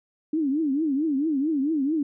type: tone with vibrato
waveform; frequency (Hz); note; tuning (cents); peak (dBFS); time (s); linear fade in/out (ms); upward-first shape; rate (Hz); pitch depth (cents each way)
sine; 293.7; D4; 0; -21; 0.33-2.03; 5; triangle; 4.5; 220
effects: none